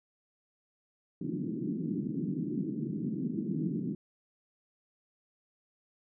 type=band-pass noise; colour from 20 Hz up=pink; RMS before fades=-34 dBFS; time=1.21-3.95 s; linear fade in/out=5 ms; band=150 to 340 Hz; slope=48 dB/octave; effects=none